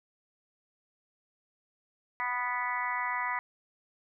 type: harmonic tone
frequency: 246.7 Hz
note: B3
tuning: 2 cents flat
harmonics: 3 / 4 / 5 / 6 / 7 / 8 / 9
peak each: -42 / -33 / -38 / -44 / -42 / -34 / -43 dBFS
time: 2.2-3.39 s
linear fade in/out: 0 ms
effects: none